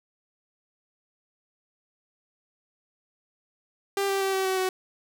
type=tone with pitch steps; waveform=sawtooth; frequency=395.9 / 391.4 / 386.9 / 382.4 / 378 / 373.7 Hz; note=G4 / G4 / G4 / G4 / F#4 / F#4; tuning=+17 / -3 / -23 / -43 / +37 / +17 cents; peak=-20 dBFS; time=3.97-4.69 s; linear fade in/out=2 ms; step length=120 ms; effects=none